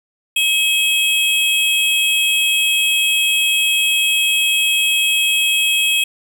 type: tone pair together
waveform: square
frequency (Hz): 2558 / 3262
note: D#7 / G#7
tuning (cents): +47 / -32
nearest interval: major third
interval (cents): 421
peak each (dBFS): -17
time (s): 0.36-6.04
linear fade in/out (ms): 5
effects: none